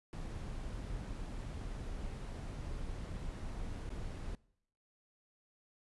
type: noise with dropouts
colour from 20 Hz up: brown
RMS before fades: -42 dBFS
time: 0.13-4.35 s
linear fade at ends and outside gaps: 0 ms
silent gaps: 3.892-3.903 s
effects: noise-tail reverb RT60 0.7 s tail -23 dB re dry + resampled to 24000 Hz